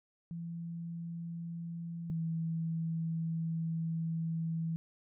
sine tone pair in turn, 168.4 / 163.7 Hz, E3 / E3, +37 / -12 cents, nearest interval unison, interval 49 cents, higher first, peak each -38 / -32 dBFS, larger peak second, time 0.31-2.1 / 2.1-4.76 s, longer second, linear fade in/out 0 ms, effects none

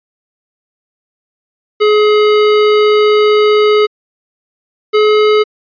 square tone pair in turn, 422.3 / 425.2 Hz, G#4 / G#4, +29 / +41 cents, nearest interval unison, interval 12 cents, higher second, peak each -7 dBFS, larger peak neither, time 1.8-3.87 / 4.93-5.44 s, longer first, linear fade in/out 20 ms, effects resampled to 11025 Hz

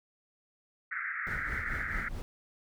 white band-pass noise, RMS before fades -36 dBFS, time 0.91-2.09 s, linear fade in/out 10 ms, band 1300 to 2100 Hz, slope 96 dB/octave
brown noise with tremolo, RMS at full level -36 dBFS, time 1.27-2.22 s, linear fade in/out 0 ms, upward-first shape triangle, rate 4.6 Hz, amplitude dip 70%
effects none

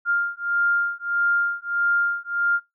sine beating tone pair, 1400 / 1401.6 Hz, F6 / F6, +4 / +6 cents, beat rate 1.6 Hz, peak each -23 dBFS, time 0.05-2.6 s, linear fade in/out 50 ms, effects noise-tail reverb RT60 0.2 s tail -23 dB re dry

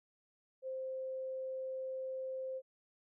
sine tone, 523.3 Hz, C5, in tune, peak -38 dBFS, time 0.62-2.62 s, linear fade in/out 50 ms, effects none

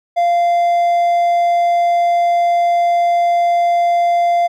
triangle tone, 693 Hz, F5, 14 cents flat, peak -9 dBFS, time 0.16-4.48 s, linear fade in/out 20 ms, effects none

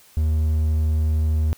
triangle tone, 77.78 Hz, D#2, in tune, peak -15 dBFS, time 0.17-1.53 s, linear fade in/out 0 ms, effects white hiss -52 dBFS RMS until 1.57 s

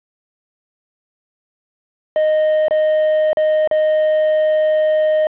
triangle tone with dropouts, 619 Hz, D#5, 9 cents flat, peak -10 dBFS, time 2.16-5.27 s, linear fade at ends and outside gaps 1 ms, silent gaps 2.683-2.709 / 3.331-3.371 / 3.675-3.712 s, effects resampled to 8000 Hz + 7-bit

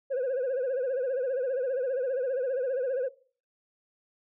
sine tone with vibrato, 518 Hz, C5, 17 cents flat, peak -24 dBFS, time 0.1-3.09 s, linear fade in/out 20 ms, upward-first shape sine, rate 15 Hz, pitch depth 110 cents each way, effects noise-tail reverb RT60 0.4 s tail -18 dB re dry + tanh soft clip ceiling -25 dBFS

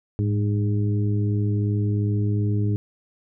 harmonic tone with a mistuned harmonic, 102.7 Hz, G#2, 19 cents flat, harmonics 1 / 2 / 3 / 4, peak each -20 / -29 / -30 / -34 dBFS, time 0.19-2.76 s, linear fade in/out 0 ms, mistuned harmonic 1, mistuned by +55 cents, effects none

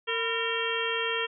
harmonic tone with a mistuned harmonic, 457.5 Hz, A#4, 32 cents flat, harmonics 1 / 2 / 3 / 4 / 5 / 6 / 7, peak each -32 / -37 / -35 / -34 / -38 / -34 / -33 dBFS, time 0.07-1.27 s, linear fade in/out 20 ms, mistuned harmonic 2, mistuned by +140 cents, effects none

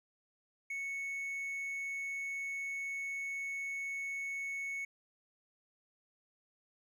triangle tone, 2211 Hz, C#7, 5 cents flat, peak -35 dBFS, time 0.7-4.85 s, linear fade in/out 5 ms, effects none

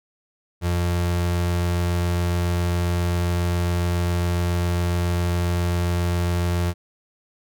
35% pulse tone, 87.31 Hz, F2, in tune, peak -18 dBFS, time 0.61-6.74 s, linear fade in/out 50 ms, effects none

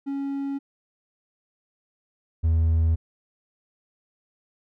triangle tone pair in turn, 277.2 / 81.42 Hz, C#4 / E2, 0 / -21 cents, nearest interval octave + major sixth, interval 2121 cents, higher first, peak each -24 / -15 dBFS, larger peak second, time 0.06-0.59 / 2.43-2.96 s, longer neither, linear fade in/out 20 ms, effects tanh soft clip ceiling -11 dBFS

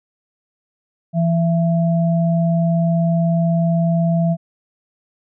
sine tone pair together, 167.25 / 669 Hz, E3 / E5, +25 / +25 cents, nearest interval 2 octaves, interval 2400 cents, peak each -14 / -22 dBFS, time 1.13-4.37 s, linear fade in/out 50 ms, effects none

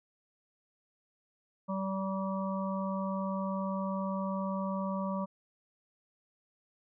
harmonic tone, 192.5 Hz, G3, 31 cents flat, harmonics 1 / 3 / 5 / 6, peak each -33 / -38 / -40 / -41 dBFS, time 1.68-5.26 s, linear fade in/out 20 ms, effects none

